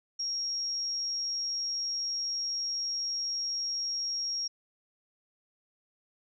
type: tone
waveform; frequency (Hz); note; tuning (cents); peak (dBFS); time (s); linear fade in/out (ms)
sine; 5588; F8; 0; -30; 0.19-4.48; 10
effects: none